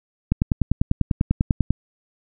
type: click train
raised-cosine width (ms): 5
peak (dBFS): -5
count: 15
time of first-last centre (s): 0.32-1.706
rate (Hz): 10.1
effects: none